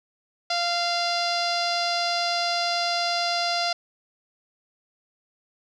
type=tone with low-pass filter; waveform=sawtooth; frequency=693 Hz; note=F5; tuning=14 cents flat; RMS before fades=-25 dBFS; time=0.5-3.73 s; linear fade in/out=5 ms; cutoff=4800 Hz; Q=5.5; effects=none